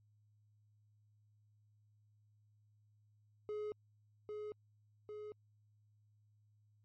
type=tone with echo; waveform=triangle; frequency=421.9 Hz; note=G#4; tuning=27 cents sharp; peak=-37 dBFS; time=3.49-3.72 s; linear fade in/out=0 ms; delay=800 ms; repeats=2; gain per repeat=-3 dB; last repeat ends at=5.32 s; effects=added 105 Hz sine -68 dBFS peak until 6.84 s + MP3 32 kbps